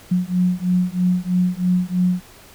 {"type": "beating tone pair", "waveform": "sine", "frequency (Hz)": [179.2, 182.3], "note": ["F3", "F#3"], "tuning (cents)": [45, -25], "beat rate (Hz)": 3.1, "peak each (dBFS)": -19, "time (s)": [0.11, 2.21], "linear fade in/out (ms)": 10, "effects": ["pink hiss -45 dBFS RMS until 2.54 s"]}